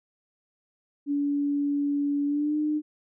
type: tone with pitch glide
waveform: sine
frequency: 286.3 to 302.3 Hz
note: D4 to D#4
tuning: -44 to -50 cents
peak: -23 dBFS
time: 1.06-2.82 s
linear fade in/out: 50 ms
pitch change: +94 cents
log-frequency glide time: 2.26-2.56 s
effects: none